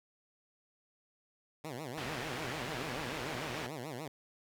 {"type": "tone with vibrato", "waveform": "10% pulse", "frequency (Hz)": 138.4, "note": "C#3", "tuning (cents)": -2, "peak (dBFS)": -32, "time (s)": [1.64, 4.08], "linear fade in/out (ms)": 5, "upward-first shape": "sine", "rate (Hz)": 6.8, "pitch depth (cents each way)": 270}
{"type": "low-pass noise", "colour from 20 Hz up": "white", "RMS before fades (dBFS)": -42, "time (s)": [1.97, 3.67], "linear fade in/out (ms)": 10, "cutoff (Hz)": 2500, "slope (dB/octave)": 12}
{"effects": []}